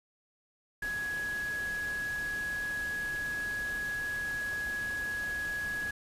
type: tone in noise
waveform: sine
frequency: 1673 Hz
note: G#6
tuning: 12 cents sharp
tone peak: -32 dBFS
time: 0.82-5.91 s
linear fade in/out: 5 ms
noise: pink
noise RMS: -45 dBFS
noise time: 0.82-5.91 s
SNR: +10 dB
effects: resampled to 32000 Hz